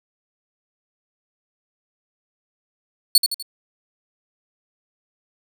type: tone with echo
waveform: sawtooth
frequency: 4415 Hz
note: C#8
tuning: 8 cents flat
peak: -6 dBFS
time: 3.15-3.18 s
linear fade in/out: 2 ms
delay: 82 ms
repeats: 3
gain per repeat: -7 dB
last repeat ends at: 3.426 s
effects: none